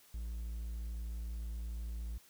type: tone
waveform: triangle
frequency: 56.8 Hz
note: A#1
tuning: 44 cents flat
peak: -36 dBFS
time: 0.14-2.18 s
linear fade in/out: 5 ms
effects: white hiss -63 dBFS RMS until 2.29 s